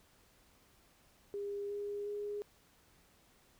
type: tone with pitch steps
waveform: sine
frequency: 404.6 / 408.6 / 412.6 Hz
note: G#4 / G#4 / G#4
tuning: -45 / -28 / -11 cents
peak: -37 dBFS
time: 1.34-2.42 s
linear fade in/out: 0 ms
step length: 360 ms
effects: pink hiss -67 dBFS RMS until 3.59 s